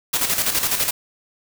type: noise with tremolo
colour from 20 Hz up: white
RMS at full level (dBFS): -19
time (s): 0.13-0.91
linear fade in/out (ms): 10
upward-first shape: square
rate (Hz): 12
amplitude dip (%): 55
effects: none